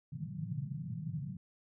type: band-pass noise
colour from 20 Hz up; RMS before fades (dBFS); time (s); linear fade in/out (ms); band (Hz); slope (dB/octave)
pink; -40; 0.12-1.37; 5; 120 to 170; 48
effects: none